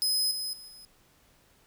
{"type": "tone with level steps", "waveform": "sawtooth", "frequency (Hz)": 5060, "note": "D#8", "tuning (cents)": 28, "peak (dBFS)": [-22, -29, -42, -45], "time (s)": [0.02, 0.85], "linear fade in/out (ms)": 0, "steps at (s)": [0.31, 0.53, 0.68], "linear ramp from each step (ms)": 2, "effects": ["pink hiss -63 dBFS RMS until 1.66 s"]}